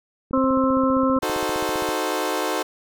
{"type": "click train", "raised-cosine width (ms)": 3, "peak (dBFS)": -23, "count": 25, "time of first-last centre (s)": [0.31, 1.889], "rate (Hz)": 15.2}
{"type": "harmonic tone", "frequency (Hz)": 263.5, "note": "C4", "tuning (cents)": 12, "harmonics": [1, 2, 4, 5], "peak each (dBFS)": [-19, -22, -25, -26], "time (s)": [0.33, 1.19], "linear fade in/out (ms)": 5}
{"type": "chord", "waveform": "20% pulse", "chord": "D# diminished seventh", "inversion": "none", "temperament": "equal", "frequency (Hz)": [311.1, 370, 440, 523.3], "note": ["D#4", "F#4", "A4", "C5"], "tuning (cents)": [0, 0, 0, 0], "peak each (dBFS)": -23, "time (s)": [1.22, 2.63], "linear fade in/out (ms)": 10}
{"effects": []}